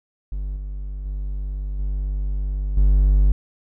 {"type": "tone with level steps", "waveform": "triangle", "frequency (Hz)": 49, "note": "G1", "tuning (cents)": 0, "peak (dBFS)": [-22, -25, -22, -19, -10], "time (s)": [0.32, 3.32], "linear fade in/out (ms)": 0, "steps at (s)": [0.56, 1.05, 1.79, 2.77], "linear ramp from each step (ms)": 5, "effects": []}